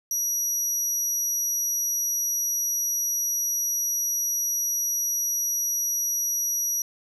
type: tone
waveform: 35% pulse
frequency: 5800 Hz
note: F#8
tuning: 35 cents flat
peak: -21 dBFS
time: 0.11-6.82 s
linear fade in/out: 2 ms
effects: none